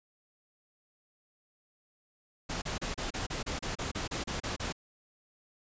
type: noise bursts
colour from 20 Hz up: pink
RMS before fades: -35 dBFS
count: 14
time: 2.49-4.726 s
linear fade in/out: 10 ms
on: 130 ms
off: 32 ms
effects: resampled to 16000 Hz